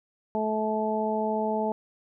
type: harmonic tone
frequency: 216.6 Hz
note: A3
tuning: 27 cents flat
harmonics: 1 / 2 / 3 / 4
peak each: -30 / -30 / -30 / -30 dBFS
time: 0.35-1.72 s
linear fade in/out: 0 ms
effects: none